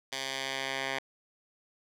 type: tone with band-pass filter sweep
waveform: 10% pulse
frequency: 134.4 Hz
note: C3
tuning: 47 cents sharp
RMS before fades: -35 dBFS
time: 0.12-0.99 s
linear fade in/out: 5 ms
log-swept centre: 4100 to 2100 Hz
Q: 1
effects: none